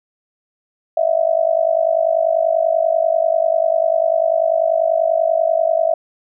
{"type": "tone with amplitude modulation", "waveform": "sine", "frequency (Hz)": 654, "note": "E5", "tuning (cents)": -14, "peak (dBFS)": -9, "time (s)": [0.97, 5.94], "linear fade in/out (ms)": 5, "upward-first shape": "sine", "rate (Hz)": 50.2, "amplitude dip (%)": 90, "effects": []}